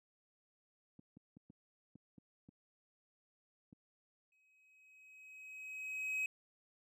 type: clicks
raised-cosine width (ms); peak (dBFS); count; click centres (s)
5; -34; 8; 0.993 / 1.17 / 1.369 / 1.501 / 1.956 / 2.182 / 2.489 / 3.728
type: tone with exponential growth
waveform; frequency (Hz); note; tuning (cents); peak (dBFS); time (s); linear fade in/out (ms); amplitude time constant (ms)
triangle; 2541; D#7; +36; -32; 4.32-6.26; 2; 420
effects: high-pass 300 Hz 12 dB/octave